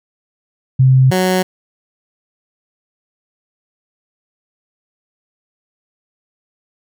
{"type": "tone pair in turn", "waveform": ["sine", "15% pulse"], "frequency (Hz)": [130.81, 184.99], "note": ["C3", "F#3"], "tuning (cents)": [0, 0], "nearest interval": "tritone", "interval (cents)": 600, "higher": "second", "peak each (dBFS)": -6, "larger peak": "neither", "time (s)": [[0.79, 1.11], [1.11, 1.43]], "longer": "neither", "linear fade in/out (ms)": 10, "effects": []}